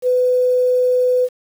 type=tone with quantisation; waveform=sine; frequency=501 Hz; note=B4; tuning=25 cents sharp; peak=-12 dBFS; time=0.02-1.29 s; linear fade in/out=50 ms; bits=7; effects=none